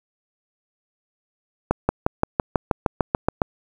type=accelerating click train; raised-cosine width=1 ms; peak=-3 dBFS; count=12; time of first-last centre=1.71-3.418 s; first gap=180 ms; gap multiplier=0.97; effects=7-bit